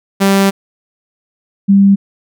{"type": "tone pair in turn", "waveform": ["sawtooth", "sine"], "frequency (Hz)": [196, 197.71], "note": ["G3", "G3"], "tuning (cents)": [0, 15], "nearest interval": "unison", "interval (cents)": 15, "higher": "second", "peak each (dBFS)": -4, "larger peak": "neither", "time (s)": [[0.2, 0.51], [1.68, 1.96]], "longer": "first", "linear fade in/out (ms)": 20, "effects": []}